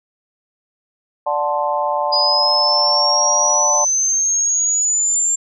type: chord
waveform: sine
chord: D dominant seventh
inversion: none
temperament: equal with one note detuned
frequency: 587.3 / 732.3 / 880 / 1046.5 Hz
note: D5 / F#5 / A5 / C6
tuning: 0 / -18 / 0 / 0 cents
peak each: -21 / -24 / -20 / -23 dBFS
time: 1.26-3.85 s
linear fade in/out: 10 ms
type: exponential sweep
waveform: sine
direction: up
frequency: 4915 to 7370 Hz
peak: -14 dBFS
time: 2.12-5.36 s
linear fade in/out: 10 ms
effects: none